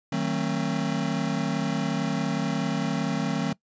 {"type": "chord", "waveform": "square", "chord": "D# diminished seventh", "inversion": "none", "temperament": "just", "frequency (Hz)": [155.56, 186.68, 224, 268.8], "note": ["D#3", "F#3", "A3", "C4"], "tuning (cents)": [0, 16, 31, 47], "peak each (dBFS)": -31, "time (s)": [0.12, 3.53], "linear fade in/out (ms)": 5, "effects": ["noise-tail reverb RT60 0.1 s tail -22 dB re dry", "resampled to 16000 Hz"]}